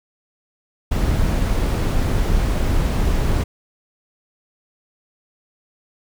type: noise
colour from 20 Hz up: brown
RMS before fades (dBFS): -18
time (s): 0.91-3.44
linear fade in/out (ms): 10
effects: none